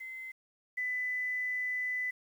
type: tone pair in turn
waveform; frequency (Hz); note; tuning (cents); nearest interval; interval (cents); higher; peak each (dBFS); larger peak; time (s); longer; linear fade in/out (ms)
sine; 2057 / 1999.6; C7 / B6; -30 / +21; unison; 49; first; -40 / -31; second; 0-0.32 / 0.77-2.11; second; 10
effects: 10-bit